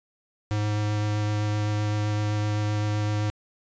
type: tone with vibrato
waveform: square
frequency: 105.2 Hz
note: G#2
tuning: 23 cents sharp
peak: -24 dBFS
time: 0.51-3.3 s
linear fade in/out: 0 ms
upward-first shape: sine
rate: 7.8 Hz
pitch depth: 9 cents each way
effects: resampled to 16000 Hz